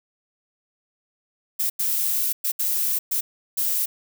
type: noise bursts at uneven times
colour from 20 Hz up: violet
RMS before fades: -23 dBFS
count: 6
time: 1.59-1.7 / 1.79-2.33 / 2.44-2.52 / 2.59-2.99 / 3.11-3.21 / 3.57-3.86 s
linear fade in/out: 10 ms
effects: none